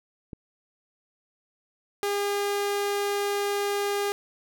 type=click; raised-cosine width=3 ms; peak=-24 dBFS; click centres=0.332 s
type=tone; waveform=sawtooth; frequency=405.2 Hz; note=G#4; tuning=43 cents flat; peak=-21 dBFS; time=2.03-4.12 s; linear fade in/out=0 ms
effects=none